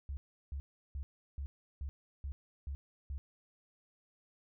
sine tone bursts, 69.5 Hz, C#2, 5 cents sharp, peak -37 dBFS, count 8, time 0.09-3.18 s, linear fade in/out 0 ms, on 80 ms, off 350 ms, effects none

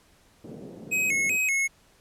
pink band-pass noise, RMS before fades -42 dBFS, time 0.44-1.37 s, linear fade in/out 5 ms, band 140 to 520 Hz, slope 24 dB/octave
square tone with vibrato, 2349 Hz, D7, in tune, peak -23 dBFS, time 0.91-1.68 s, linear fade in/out 20 ms, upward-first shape square, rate 2.6 Hz, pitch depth 130 cents each way
effects pink hiss -60 dBFS RMS until 2 s + low-pass 12000 Hz 12 dB/octave

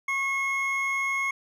triangle tone pair together, 1096.6 / 2168 Hz, C#6 / C#7, -19 / -39 cents, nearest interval octave, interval 1180 cents, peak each -29 / -24 dBFS, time 0.08-1.31 s, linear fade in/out 5 ms, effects none

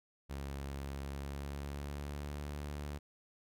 sawtooth tone with pitch glide, 69.3 to 72.91 Hz, C#2 to D2, 0 to -12 cents, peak -36 dBFS, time 0.29-2.99 s, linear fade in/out 20 ms, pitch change +88 cents, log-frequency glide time 1.04-2.39 s, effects none

